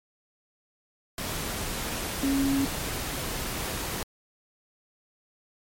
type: tone in noise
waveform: sine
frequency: 274.5 Hz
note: C#4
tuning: 17 cents flat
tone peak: -22 dBFS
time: 2.23-2.65 s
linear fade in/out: 2 ms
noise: pink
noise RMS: -32 dBFS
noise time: 1.18-4.03 s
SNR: +7 dB
effects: MP3 64 kbps